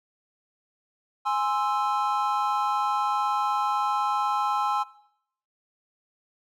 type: chord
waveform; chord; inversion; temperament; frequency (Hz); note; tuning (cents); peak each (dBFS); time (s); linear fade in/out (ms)
triangle; Ab augmented; none; equal; 830.6 / 1046.5 / 1318.5; Ab5 / C6 / E6; 0 / 0 / 0; -24 / -26 / -27; 1.25-4.84; 20
effects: noise-tail reverb RT60 0.7 s tail -19 dB re dry